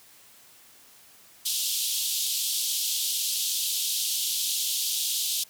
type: band-pass noise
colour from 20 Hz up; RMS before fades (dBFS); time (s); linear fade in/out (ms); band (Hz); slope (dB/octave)
pink; -28; 1.45-5.44; 10; 3100 to 16000; 48
effects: white hiss -54 dBFS RMS until 5.49 s + high-pass 60 Hz 12 dB/octave